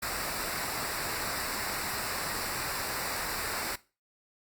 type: noise with comb filter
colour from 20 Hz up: pink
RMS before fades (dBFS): -34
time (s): 0.02-3.76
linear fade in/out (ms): 10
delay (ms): 0.31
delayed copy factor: -0.7
effects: noise-tail reverb RT60 0.3 s tail -18 dB re dry + Opus 48 kbps